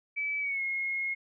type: tone with pitch glide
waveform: sine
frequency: 2300 to 2158 Hz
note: D7 to C#7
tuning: -37 to -47 cents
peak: -29 dBFS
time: 0.16-1.15 s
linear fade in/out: 20 ms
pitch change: -110 cents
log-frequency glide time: 0.4-0.62 s
effects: none